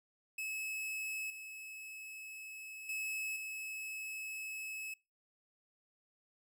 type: tone with level steps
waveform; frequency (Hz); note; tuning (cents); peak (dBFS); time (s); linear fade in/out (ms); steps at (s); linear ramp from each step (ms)
45% pulse; 2587; E7; -33; -38 / -46 / -37 / -41; 0.38-4.94; 5; 1.3 / 2.89 / 3.36; 2
effects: noise-tail reverb RT60 0.3 s tail -26 dB re dry